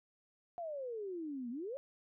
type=exponential two-way sweep; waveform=sine; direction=down then up; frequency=711 to 230 to 576 Hz; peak=-39 dBFS; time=0.58-1.77 s; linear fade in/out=0 ms; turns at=1.5 s; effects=none